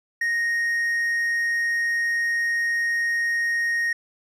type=tone; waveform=triangle; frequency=1864.7 Hz; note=A#6; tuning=in tune; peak=-19 dBFS; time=0.21-3.93 s; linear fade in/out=5 ms; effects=resampled to 32000 Hz